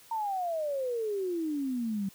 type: exponential sweep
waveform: sine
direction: down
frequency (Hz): 924 to 190.3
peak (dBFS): -29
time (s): 0.11-2.09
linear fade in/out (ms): 5
effects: white hiss -56 dBFS RMS until 2.14 s